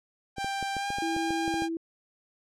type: tone with pitch glide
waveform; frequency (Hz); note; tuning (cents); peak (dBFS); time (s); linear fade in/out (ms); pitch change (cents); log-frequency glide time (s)
sawtooth; 789 to 805.1; G5 to G5; +11 to +46; -26; 0.36-1.69; 50; +35; 0.76-0.88
type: clicks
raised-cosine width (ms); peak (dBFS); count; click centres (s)
2; -24; 11; 0.383 / 0.445 / 0.627 / 0.767 / 0.904 / 0.985 / 1.165 / 1.306 / 1.479 / 1.541 / 1.621
type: tone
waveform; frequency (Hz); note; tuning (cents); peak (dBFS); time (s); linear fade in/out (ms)
sine; 329.6; E4; 0; -29; 1.02-1.77; 2
effects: low-pass 8000 Hz 12 dB/octave